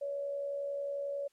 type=tone with amplitude modulation; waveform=sine; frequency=565 Hz; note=C#5; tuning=33 cents sharp; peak=-32 dBFS; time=0.01-1.28 s; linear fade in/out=10 ms; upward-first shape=sine; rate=71.1 Hz; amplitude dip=40%; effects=white hiss -74 dBFS RMS until 1.32 s + low-pass 10000 Hz 12 dB/octave